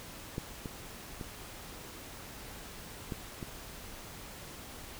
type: clicks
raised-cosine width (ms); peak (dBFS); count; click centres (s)
3; -21 / -26 / -27 / -23 / -26; 5; 0.381 / 0.658 / 1.212 / 3.122 / 3.428
effects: pink hiss -47 dBFS RMS until 4.99 s